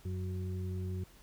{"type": "harmonic tone", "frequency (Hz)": 92.5, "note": "F#2", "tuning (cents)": 0, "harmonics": [1, 2, 4], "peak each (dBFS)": [-35, -43, -46], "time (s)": [0.05, 1.04], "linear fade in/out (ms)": 5, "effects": ["added 44 Hz sine -63 dBFS peak until 1.22 s", "pink hiss -61 dBFS RMS until 1.22 s"]}